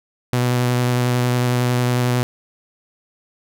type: tone with vibrato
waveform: sawtooth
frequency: 123.47 Hz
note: B2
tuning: in tune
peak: -12 dBFS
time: 0.33-2.23 s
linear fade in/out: 0 ms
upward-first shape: square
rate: 11 Hz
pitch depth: 10 cents each way
effects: none